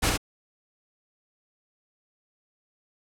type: noise with echo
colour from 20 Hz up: pink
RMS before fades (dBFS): -22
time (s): 0.02-0.11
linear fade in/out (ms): 20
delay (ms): 67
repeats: 1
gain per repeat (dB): -3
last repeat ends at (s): 0.177
effects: low-pass 11000 Hz 12 dB/octave